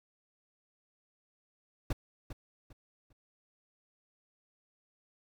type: noise with echo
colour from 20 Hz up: brown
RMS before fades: -31 dBFS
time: 1.9-1.93 s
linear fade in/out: 5 ms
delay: 400 ms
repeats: 3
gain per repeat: -11 dB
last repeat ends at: 3.13 s
effects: none